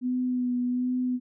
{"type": "tone with vibrato", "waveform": "sine", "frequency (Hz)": 249.2, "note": "B3", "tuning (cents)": 16, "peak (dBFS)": -24, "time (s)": [0.01, 1.2], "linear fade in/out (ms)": 50, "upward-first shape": "sine", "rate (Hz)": 1.3, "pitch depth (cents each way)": 21, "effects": []}